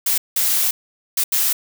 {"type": "noise bursts at uneven times", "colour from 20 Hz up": "blue", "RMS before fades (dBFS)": -18, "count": 4, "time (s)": [[0.06, 0.18], [0.36, 0.71], [1.17, 1.24], [1.32, 1.53]], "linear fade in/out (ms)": 5, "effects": []}